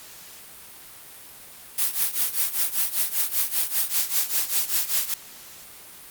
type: noise with tremolo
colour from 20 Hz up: blue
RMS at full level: -20 dBFS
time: 1.78-5.14 s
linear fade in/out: 2 ms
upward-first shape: triangle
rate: 5.1 Hz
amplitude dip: 90%
effects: white hiss -44 dBFS RMS until 6.1 s + Opus 48 kbps